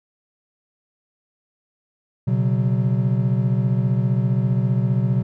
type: chord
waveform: triangle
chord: B suspended second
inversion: none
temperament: equal with one note detuned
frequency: 123.47 / 138.59 / 187.25 Hz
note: B2 / C#3 / F#3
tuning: 0 / 0 / +21 cents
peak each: -17 / -21 / -21 dBFS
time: 2.27-5.23 s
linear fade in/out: 10 ms
effects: none